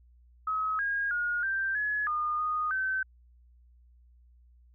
sine tone with pitch steps, 1277 / 1630 / 1435 / 1571 / 1694 / 1219 / 1236 / 1537 Hz, D#6 / G#6 / F6 / G6 / G#6 / D#6 / D#6 / G6, +45 / -33 / +47 / +3 / +34 / -36 / -12 / -35 cents, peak -27 dBFS, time 0.47-3.03 s, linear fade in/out 5 ms, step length 320 ms, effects added 60 Hz sine -56 dBFS peak until 4.74 s

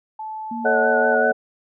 sine tone, 870 Hz, A5, 20 cents flat, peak -28 dBFS, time 0.19-1.15 s, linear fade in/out 5 ms
sine tone with pitch glide, 233.1 to 238.1 Hz, A#3 to A#3, 0 to +37 cents, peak -27 dBFS, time 0.51-1.32 s, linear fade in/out 5 ms, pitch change +37 cents, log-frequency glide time 0.84-0.95 s
sine chord, D# half-diminished seventh, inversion second, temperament equal with one note detuned, 440 / 554.4 / 633.9 / 740 Hz, A4 / C#5 / D#5 / F#5, 0 / 0 / +32 / 0 cents, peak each -22 dBFS, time 0.64-1.33 s, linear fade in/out 20 ms
sine tone with vibrato, 1480 Hz, F#6, in tune, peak -20 dBFS, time 0.65-1.32 s, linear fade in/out 10 ms, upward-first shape sine, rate 5.2 Hz, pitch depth 26 cents each way
effects none

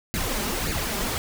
pink noise with flanger, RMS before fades -27 dBFS, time 0.14-1.18 s, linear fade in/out 0 ms, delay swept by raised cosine 0.44 to 5.04 ms, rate 1.8 Hz, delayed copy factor +0.7, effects none

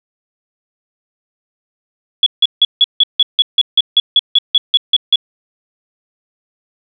sine tone bursts, 3377 Hz, G#7, 28 cents sharp, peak -5 dBFS, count 16, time 2.23-5.158 s, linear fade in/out 2 ms, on 33 ms, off 160 ms, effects none

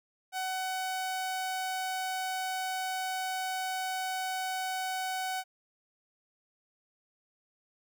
sawtooth tone, 750 Hz, F#5, 23 cents sharp, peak -28 dBFS, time 0.32-5.44 s, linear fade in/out 50 ms, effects none

